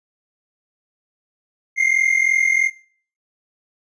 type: tone pair together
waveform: triangle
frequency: 2093 / 2136 Hz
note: C7 / C7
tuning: 0 / +35 cents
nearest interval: unison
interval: 35 cents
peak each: -15 dBFS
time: 1.76-2.71 s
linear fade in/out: 50 ms
effects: noise-tail reverb RT60 0.5 s tail -20 dB re dry + resampled to 22050 Hz